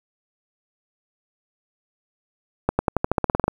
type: accelerating click train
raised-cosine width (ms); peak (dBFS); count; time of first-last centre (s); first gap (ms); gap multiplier
1; -4; 13; 2.69-3.48; 100; 0.92
effects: 7-bit